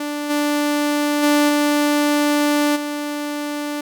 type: tone with level steps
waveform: sawtooth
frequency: 293.7 Hz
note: D4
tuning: in tune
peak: -19 / -13 / -9 / -11 / -19 dBFS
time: 0-3.81 s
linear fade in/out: 5 ms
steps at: 0.29 / 1.22 / 1.48 / 2.75 s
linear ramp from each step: 20 ms
effects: none